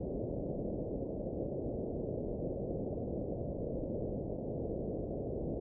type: low-pass noise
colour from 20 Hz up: white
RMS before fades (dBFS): -38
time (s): 0-5.6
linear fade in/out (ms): 10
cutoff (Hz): 590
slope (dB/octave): 48
effects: none